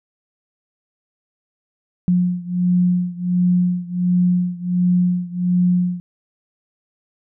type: beating tone pair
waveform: sine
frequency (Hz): 178.3 / 179.7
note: F3 / F3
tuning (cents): +36 / +50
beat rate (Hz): 1.4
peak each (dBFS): -17 / -19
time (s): 2.08-6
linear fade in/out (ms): 0
effects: none